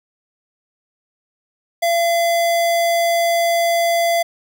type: tone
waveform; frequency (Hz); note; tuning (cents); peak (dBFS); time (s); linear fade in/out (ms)
square; 680; F5; -46; -15; 1.82-4.23; 10
effects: none